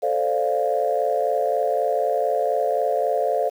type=chord; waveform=sine; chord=D minor seventh; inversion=second; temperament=equal; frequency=440 / 523.3 / 587.3 / 698.5 Hz; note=A4 / C5 / D5 / F5; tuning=0 / 0 / 0 / 0 cents; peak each=-25 / -24 / -24 / -23 dBFS; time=0.02-3.5 s; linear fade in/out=20 ms; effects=tanh soft clip ceiling -9 dBFS + 8-bit